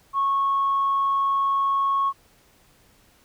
sine tone, 1100 Hz, C#6, 14 cents flat, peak -18 dBFS, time 0.13-2.13 s, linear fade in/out 50 ms, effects tanh soft clip ceiling -15 dBFS + pink hiss -58 dBFS RMS until 3.24 s

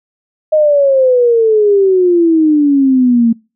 sine exponential sweep, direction down, 626 to 226.5 Hz, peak -6 dBFS, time 0.52-3.33 s, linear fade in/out 10 ms, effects noise-tail reverb RT60 0.3 s tail -26 dB re dry

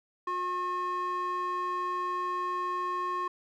square tone with band-pass filter, 360.7 Hz, F#4, 44 cents flat, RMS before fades -32 dBFS, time 0.27-3.28 s, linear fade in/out 5 ms, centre 1100 Hz, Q 3, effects none

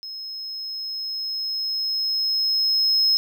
triangle tone with level ramp, 5160 Hz, E8, 38 cents flat, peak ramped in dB -31 to -14 dBFS, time 0.03-3.17 s, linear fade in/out 0 ms, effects none

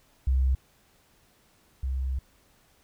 sine tone pair in turn, 65.3 / 65.6 Hz, C2 / C2, -3 / +5 cents, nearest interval unison, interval 8 cents, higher second, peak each -20 / -26 dBFS, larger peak first, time 0.27-0.55 / 1.83-2.19 s, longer second, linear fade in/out 5 ms, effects pink hiss -63 dBFS RMS until 2.83 s

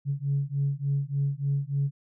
sine beating tone pair, 138.59 / 141.99 Hz, C#3 / C#3, 0 / +42 cents, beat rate 3.4 Hz, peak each -27 dBFS, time 0.05-1.91 s, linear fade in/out 50 ms, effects tanh soft clip ceiling -18 dBFS

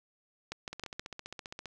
two click trains, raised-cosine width 0.2 ms, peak -24 / -20 dBFS, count 15 / 4, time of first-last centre 0.73-1.657 / 0.52-0.995 s, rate 15.1 / 6.31 Hz, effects none

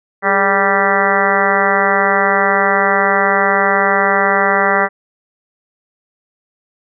harmonic tone with a mistuned harmonic, 196 Hz, G3, in tune, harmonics 1 / 2 / 3 / 4 / 5 / 6 / 7 / 8 / 9 / 10, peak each -24 / -20 / -19 / -18 / -22 / -19 / -20 / -21 / -21 / -18 dBFS, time 0.22-4.89 s, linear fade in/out 50 ms, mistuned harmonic 2, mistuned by +78 cents, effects none

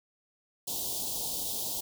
white band-stop noise, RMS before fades -34 dBFS, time 0.67-1.81 s, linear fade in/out 10 ms, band 920 to 3200 Hz, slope 48 dB/octave, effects none

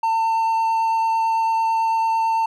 triangle tone with vibrato, 900 Hz, A5, 39 cents sharp, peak -15 dBFS, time 0.03-2.46 s, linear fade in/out 5 ms, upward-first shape sine, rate 9 Hz, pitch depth 9 cents each way, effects none

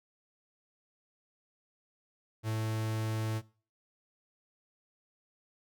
45% pulse tone, 110 Hz, A2, in tune, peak -31 dBFS, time 2.43-3.42 s, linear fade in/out 50 ms, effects noise-tail reverb RT60 0.4 s tail -21 dB re dry

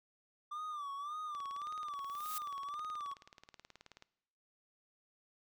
triangle tone with vibrato, 1176 Hz, D6, 2 cents sharp, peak -38 dBFS, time 0.51-3.14 s, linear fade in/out 10 ms, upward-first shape sine, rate 1.8 Hz, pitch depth 100 cents each way
click train, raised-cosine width 0.2 ms, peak -36 dBFS, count 51, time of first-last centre 1.35-4.024 s, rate 18.7 Hz
blue noise with exponential growth, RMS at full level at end -40 dBFS, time 1.92-2.38 s, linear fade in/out 0 ms, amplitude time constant 100 ms
effects noise-tail reverb RT60 0.9 s tail -21 dB re dry

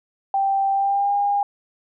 sine tone with pitch glide, 784 to 810.2 Hz, G5 to G#5, 0 to -43 cents, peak -17 dBFS, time 0.34-1.43 s, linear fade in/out 2 ms, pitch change +57 cents, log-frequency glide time 0.72-1.15 s, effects none

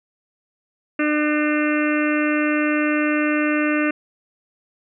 harmonic tone, 300 Hz, D4, 37 cents sharp, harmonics 1 / 2 / 4 / 5 / 6 / 7 / 8 / 9, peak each -19 / -26 / -29 / -27 / -29 / -30 / -32 / -29 dBFS, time 0.99-3.91 s, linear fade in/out 5 ms, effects none

